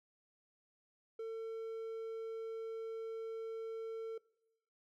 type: tone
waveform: triangle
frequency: 450 Hz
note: A4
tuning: 39 cents sharp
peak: -38 dBFS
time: 1.19-4.18 s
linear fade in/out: 5 ms
effects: noise-tail reverb RT60 0.8 s tail -22 dB re dry